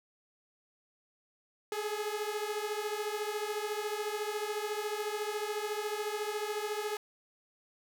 sawtooth beating tone pair, 415.3 / 429.3 Hz, G#4 / A4, 0 / -43 cents, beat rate 14 Hz, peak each -32 / -33 dBFS, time 1.72-6.97 s, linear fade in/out 2 ms, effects none

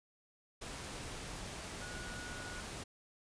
sine tone in noise, 1457 Hz, F#6, 27 cents flat, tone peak -48 dBFS, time 1.81-2.61 s, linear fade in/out 10 ms, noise pink, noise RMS -45 dBFS, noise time 0.61-2.84 s, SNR -6 dB, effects resampled to 22050 Hz

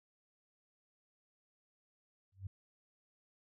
sine tone with exponential growth, 96 Hz, G2, 36 cents flat, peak -36 dBFS, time 2.32-2.47 s, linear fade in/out 5 ms, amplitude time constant 31 ms, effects none

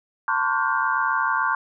sine tone cluster, 899 / 1041 / 1128 / 1431 / 1560 Hz, A5 / C6 / C#6 / F6 / G6, +37 / -9 / +30 / +42 / -9 cents, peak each -26 dBFS, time 0.28-1.55 s, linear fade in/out 2 ms, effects none

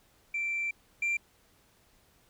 sine tone pair in turn, 2346 / 2365 Hz, D7 / D7, -2 / +12 cents, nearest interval unison, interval 14 cents, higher second, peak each -28 / -24 dBFS, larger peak second, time 0.34-0.71 / 1.02-1.17 s, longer first, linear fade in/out 5 ms, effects tanh soft clip ceiling -26 dBFS + pink hiss -65 dBFS RMS until 2.29 s

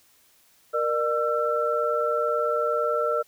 sine tone cluster, 469.9 / 601 / 1341 Hz, A#4 / D5 / E6, +14 / +40 / +29 cents, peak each -26 dBFS, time 0.73-3.23 s, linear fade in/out 20 ms, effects white hiss -60 dBFS RMS until 3.27 s

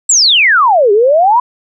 sine exponential two-way sweep, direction down then up, 7970 to 393.2 to 1013 Hz, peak -5 dBFS, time 0.09-1.4 s, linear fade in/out 5 ms, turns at 0.92 s, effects none

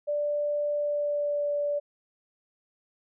sine tone with pitch glide, 587.3 to 581.2 Hz, D5 to D5, 0 to -18 cents, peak -25 dBFS, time 0.07-1.8 s, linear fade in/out 20 ms, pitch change -18 cents, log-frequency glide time 0.74-1.52 s, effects none

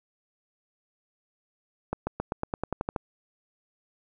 accelerating click train, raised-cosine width 1 ms, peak -14 dBFS, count 11, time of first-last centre 1.93-2.962 s, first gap 140 ms, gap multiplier 0.93, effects none

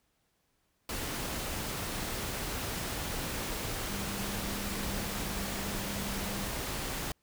sine tone in noise, 199.5 Hz, G3, 31 cents sharp, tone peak -40 dBFS, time 3.88-6.49 s, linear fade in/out 2 ms, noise pink, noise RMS -36 dBFS, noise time 0.89-7.12 s, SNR -7 dB, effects pink hiss -75 dBFS RMS until 7.22 s

